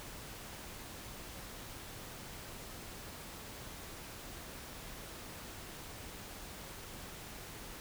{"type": "silence", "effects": ["pink hiss -48 dBFS RMS until 7.8 s"]}